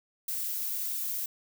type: noise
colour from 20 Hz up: violet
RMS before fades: -33 dBFS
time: 0.28-1.26 s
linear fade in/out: 5 ms
effects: none